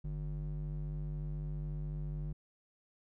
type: ring-modulated tone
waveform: triangle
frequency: 99.1 Hz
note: G2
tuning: 19 cents sharp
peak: -31 dBFS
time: 0.04-2.33 s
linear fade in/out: 10 ms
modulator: 52 Hz
effects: none